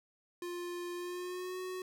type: tone with pitch glide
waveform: square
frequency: 351.2 to 369.3 Hz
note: F4 to F#4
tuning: +10 to -3 cents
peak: -39 dBFS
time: 0.42-1.82 s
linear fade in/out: 2 ms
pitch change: +87 cents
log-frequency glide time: 0.95-1.59 s
effects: none